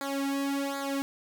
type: tone with flanger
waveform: sawtooth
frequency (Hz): 277.2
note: C#4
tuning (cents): 0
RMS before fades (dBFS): -31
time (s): 0.01-1.02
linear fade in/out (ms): 0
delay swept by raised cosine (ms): 0.35 to 2.25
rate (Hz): 1.3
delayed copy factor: -1
effects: none